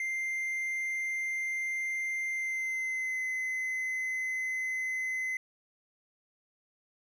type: tone with pitch glide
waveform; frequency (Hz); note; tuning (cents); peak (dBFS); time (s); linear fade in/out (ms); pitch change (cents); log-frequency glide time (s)
triangle; 2093 to 2043; C7 to C7; 0 to -42; -29; 0-5.37; 2; -42; 2.3-3.23
effects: none